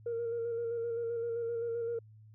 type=tone with vibrato; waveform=sine; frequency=465.8 Hz; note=A#4; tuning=1 cent flat; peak=-31 dBFS; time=0.06-1.99 s; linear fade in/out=5 ms; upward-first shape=square; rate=7.7 Hz; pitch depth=22 cents each way; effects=tanh soft clip ceiling -29 dBFS + added 108 Hz sine -53 dBFS peak until 2.34 s